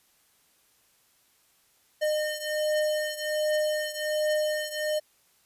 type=beating tone pair; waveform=square; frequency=609 / 610.3 Hz; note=D#5 / D#5; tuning=-37 / -34 cents; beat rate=1.3 Hz; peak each=-28 / -31 dBFS; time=2.01-5 s; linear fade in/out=20 ms; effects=white hiss -65 dBFS RMS until 5.45 s + resampled to 32000 Hz